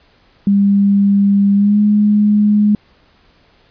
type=tone with pitch glide; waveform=sine; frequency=200 to 208.6 Hz; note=G3 to G#3; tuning=+35 to +8 cents; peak=-8 dBFS; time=0.47-2.75 s; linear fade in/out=2 ms; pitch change=+73 cents; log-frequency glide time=1.55-1.79 s; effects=pink hiss -52 dBFS RMS until 3.7 s + resampled to 11025 Hz